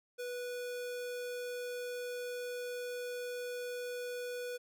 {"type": "tone", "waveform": "square", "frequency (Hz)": 491.1, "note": "B4", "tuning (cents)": -10, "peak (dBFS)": -39, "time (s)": [0.18, 4.58], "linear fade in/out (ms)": 20, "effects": []}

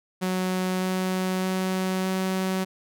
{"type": "tone with pitch steps", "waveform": "sawtooth", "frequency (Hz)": [185, 186.07, 187.15, 188.23], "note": ["F#3", "F#3", "F#3", "F#3"], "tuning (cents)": [0, 10, 20, 30], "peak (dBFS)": -20, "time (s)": [0.21, 2.65], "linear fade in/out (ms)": 20, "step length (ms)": 610, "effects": []}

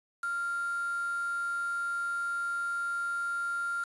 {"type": "tone with quantisation", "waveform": "sine", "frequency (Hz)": 1391, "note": "F6", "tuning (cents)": -7, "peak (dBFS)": -30, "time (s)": [0.23, 3.84], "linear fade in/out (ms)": 5, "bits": 7, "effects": ["resampled to 24000 Hz"]}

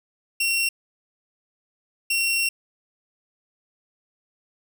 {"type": "tone bursts at uneven times", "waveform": "sawtooth", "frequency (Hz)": 2732, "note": "F7", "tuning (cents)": -39, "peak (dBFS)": -17, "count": 2, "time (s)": [[0.4, 0.69], [2.1, 2.49]], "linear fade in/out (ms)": 5, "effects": []}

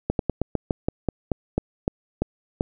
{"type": "slowing click train", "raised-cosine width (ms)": 2, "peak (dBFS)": -8, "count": 13, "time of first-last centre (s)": [0.1, 2.609], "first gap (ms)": 92, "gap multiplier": 1.14, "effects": []}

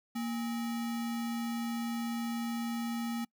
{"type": "tone with sample-and-hold", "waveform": "sine", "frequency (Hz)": 233.1, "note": "A#3", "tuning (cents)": 0, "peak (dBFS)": -32, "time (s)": [0.15, 3.25], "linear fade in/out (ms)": 10, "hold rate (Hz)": 1050, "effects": ["noise-tail reverb RT60 0.1 s tail -25 dB re dry"]}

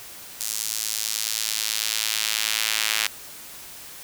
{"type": "tone with high-pass filter sweep", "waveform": "square", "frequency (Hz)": 54.6, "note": "A1", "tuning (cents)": -13, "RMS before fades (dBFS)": -26, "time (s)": [0.4, 3.07], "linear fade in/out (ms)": 5, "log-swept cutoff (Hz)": [6600, 2400], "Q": 1, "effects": ["white hiss -41 dBFS RMS until 4.03 s"]}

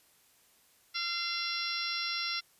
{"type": "harmonic tone with a mistuned harmonic", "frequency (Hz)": 686, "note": "F5", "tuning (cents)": -31, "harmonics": [2, 3, 4, 5, 6, 7, 8], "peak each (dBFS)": [-40, -39, -41, -40, -39, -41, -38], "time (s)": [0.94, 2.41], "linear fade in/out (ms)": 20, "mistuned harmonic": 3, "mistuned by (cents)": 16, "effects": ["white hiss -65 dBFS RMS until 2.59 s", "resampled to 32000 Hz"]}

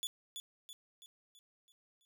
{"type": "tone with echo", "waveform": "sawtooth", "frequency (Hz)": 3447, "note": "A7", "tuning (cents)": -36, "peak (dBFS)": -33, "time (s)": [0.03, 0.07], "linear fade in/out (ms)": 0, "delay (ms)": 330, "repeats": 6, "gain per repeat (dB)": -6, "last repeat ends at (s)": 2.05, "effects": []}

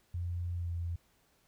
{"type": "tone with pitch glide", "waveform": "sine", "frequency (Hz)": [87.31, 85.46], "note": ["F2", "F2"], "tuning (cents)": [0, -37], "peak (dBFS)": -33, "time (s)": [0.14, 0.96], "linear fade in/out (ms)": 5, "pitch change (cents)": -37, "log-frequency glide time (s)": [0.56, 0.71], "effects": ["pink hiss -70 dBFS RMS until 1.47 s"]}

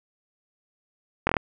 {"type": "slowing click train", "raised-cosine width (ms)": 0.5, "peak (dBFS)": -6, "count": 5, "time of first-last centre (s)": [1.27, 1.368], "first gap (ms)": 22, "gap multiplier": 1.07, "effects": []}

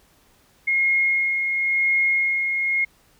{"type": "tone with tremolo", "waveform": "sine", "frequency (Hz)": 2150, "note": "C7", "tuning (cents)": 47, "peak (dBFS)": -16, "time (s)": [0.67, 2.85], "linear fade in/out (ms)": 10, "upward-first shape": "sine", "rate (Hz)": 0.95, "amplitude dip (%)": 40, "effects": ["pink hiss -58 dBFS RMS until 3.19 s"]}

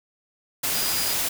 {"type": "tone in noise", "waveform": "sine", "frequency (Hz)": 4903, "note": "D#8", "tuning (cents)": -26, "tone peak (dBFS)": -30, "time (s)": [0.74, 1.14], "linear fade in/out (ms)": 10, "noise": "white", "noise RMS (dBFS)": -25, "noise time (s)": [0.63, 1.29], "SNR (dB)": -8, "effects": []}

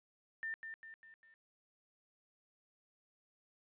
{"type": "tone with echo", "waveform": "sine", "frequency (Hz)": 1801, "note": "A6", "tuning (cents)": 40, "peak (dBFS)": -38, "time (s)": [0.43, 0.54], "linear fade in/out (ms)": 0, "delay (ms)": 200, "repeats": 4, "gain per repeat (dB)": -6, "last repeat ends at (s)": 1.34, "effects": ["resampled to 8000 Hz", "13-bit"]}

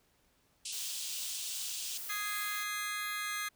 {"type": "band-pass noise", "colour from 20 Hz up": "white", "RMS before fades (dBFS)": -41, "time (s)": [0.65, 1.98], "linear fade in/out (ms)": 5, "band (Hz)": [2700, 9400], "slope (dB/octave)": 48}
{"type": "noise with tremolo", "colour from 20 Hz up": "blue", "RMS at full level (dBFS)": -42, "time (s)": [0.72, 2.64], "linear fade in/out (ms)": 10, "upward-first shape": "triangle", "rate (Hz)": 2.5, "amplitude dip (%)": 25}
{"type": "chord", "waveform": "sawtooth", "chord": "Ab major", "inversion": "second", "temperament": "just", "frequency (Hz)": [1245.9, 1661.2, 2077], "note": ["Eb6", "Ab6", "C7"], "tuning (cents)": [2, 0, -13], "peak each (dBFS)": -36, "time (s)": [2.09, 3.49], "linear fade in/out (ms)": 10}
{"effects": ["pink hiss -71 dBFS RMS until 3.55 s"]}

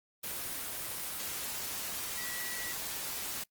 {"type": "tone in noise", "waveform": "sine", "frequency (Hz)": 1943, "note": "B6", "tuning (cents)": -29, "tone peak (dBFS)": -42, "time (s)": [2.17, 2.73], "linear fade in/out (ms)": 10, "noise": "white", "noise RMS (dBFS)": -38, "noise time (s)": [0.23, 3.44], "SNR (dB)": -7, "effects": ["noise-tail reverb RT60 0.1 s tail -24 dB re dry", "Opus 24 kbps"]}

